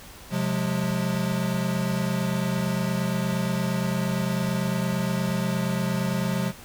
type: chord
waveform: square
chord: F minor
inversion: second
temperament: equal with one note detuned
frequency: 130.81 / 179.01 / 207.7 Hz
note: C3 / F3 / Ab3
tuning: 0 / +43 / 0 cents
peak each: -30 / -27 / -30 dBFS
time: 0.3-6.53 s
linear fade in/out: 50 ms
effects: pink hiss -45 dBFS RMS until 6.64 s